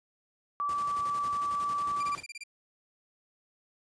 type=tone; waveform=sine; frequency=1157 Hz; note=D6; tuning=26 cents flat; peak=-28 dBFS; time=0.6-2.15 s; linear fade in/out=0 ms
type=noise with tremolo; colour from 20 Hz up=pink; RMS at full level=-45 dBFS; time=0.69-2.23 s; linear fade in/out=0 ms; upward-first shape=square; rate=11 Hz; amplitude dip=55%
type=tone bursts; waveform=sawtooth; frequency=2380 Hz; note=D7; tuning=22 cents sharp; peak=-36 dBFS; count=8; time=2-2.437 s; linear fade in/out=5 ms; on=31 ms; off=27 ms
effects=high-pass 80 Hz 12 dB/octave + resampled to 22050 Hz